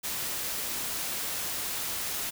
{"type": "noise", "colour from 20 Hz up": "white", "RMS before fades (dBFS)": -33, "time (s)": [0.03, 2.31], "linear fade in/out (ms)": 20, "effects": []}